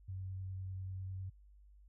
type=tone with vibrato; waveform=sine; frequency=94.3 Hz; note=F#2; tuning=33 cents sharp; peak=-40 dBFS; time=0.08-1.3 s; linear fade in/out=10 ms; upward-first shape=triangle; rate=10 Hz; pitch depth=12 cents each way; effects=added 50 Hz sine -58 dBFS peak until 1.88 s